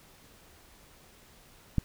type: click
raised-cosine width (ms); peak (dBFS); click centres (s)
5; -12; 1.783
effects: pink hiss -57 dBFS RMS until 1.84 s